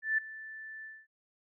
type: tone with ADSR envelope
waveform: sine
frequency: 1760 Hz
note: A6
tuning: in tune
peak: -24 dBFS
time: 0.02-1.07 s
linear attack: 160 ms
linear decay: 7 ms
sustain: -18 dB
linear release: 230 ms
effects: none